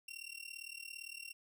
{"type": "tone with amplitude modulation", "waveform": "sawtooth", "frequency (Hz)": 2742, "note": "F7", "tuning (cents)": -32, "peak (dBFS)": -39, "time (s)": [0.08, 1.33], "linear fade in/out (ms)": 5, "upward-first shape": "sine", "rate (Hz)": 37.6, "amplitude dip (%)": 90, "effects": []}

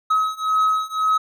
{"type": "beating tone pair", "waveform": "triangle", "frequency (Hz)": [1276, 1277.9], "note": ["D#6", "D#6"], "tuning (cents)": [43, 46], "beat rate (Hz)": 1.9, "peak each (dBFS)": [-19, -18], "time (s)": [0.1, 1.18], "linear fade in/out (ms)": 10, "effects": []}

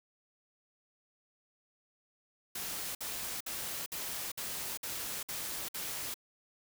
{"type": "noise bursts", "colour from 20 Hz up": "white", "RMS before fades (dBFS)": -39, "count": 8, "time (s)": [2.55, 6.142], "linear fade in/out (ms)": 5, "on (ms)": 400, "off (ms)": 56, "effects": []}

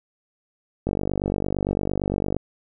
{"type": "click train", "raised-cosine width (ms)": 2, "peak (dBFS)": -10, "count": 74, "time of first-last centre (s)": [0.87, 2.366], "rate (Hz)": 48.8, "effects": []}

